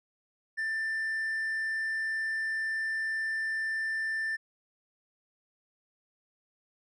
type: tone with hard clipping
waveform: sine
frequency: 1779 Hz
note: A6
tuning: 19 cents sharp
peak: -30 dBFS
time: 0.57-4.37 s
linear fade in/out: 20 ms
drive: 2 dB
effects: none